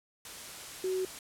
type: tone in noise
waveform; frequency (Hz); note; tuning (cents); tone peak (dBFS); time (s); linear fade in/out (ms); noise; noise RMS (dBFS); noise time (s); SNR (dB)
sine; 373.9; F#4; +18; -29; 0.84-1.05; 2; white; -44; 0.25-1.19; +12
effects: low-pass 11000 Hz 12 dB/octave